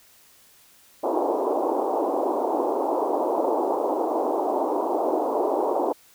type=band-pass noise; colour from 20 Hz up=pink; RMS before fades=-24 dBFS; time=1.03-5.93 s; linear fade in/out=10 ms; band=300 to 970 Hz; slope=48 dB/octave; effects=white hiss -55 dBFS RMS until 6.14 s